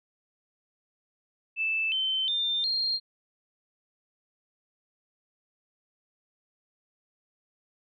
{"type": "tone with pitch steps", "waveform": "sine", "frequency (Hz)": [2637, 3082, 3602, 4210], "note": ["E7", "G7", "A7", "C8"], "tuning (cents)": [0, -30, 40, 10], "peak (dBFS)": -25, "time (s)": [1.56, 3], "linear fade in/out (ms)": 50, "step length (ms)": 360, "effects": []}